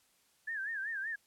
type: tone with vibrato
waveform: sine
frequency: 1691 Hz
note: G#6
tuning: 31 cents sharp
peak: -35 dBFS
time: 0.47-1.16 s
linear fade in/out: 10 ms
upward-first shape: sine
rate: 5.2 Hz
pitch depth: 150 cents each way
effects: white hiss -70 dBFS RMS until 1.26 s + low-pass 12000 Hz 12 dB/octave